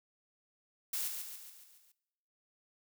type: noise with echo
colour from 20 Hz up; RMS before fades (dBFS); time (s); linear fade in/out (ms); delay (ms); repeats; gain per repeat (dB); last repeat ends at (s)
blue; -36; 0.93-1.08; 5; 140; 6; -5; 1.92
effects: noise-tail reverb RT60 1.0 s tail -21 dB re dry